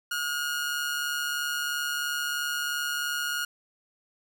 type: tone with amplitude modulation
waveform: sawtooth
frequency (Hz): 1434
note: F6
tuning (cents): +45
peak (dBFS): -22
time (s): 0.11-3.45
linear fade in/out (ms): 5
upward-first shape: sine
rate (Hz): 143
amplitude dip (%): 50
effects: none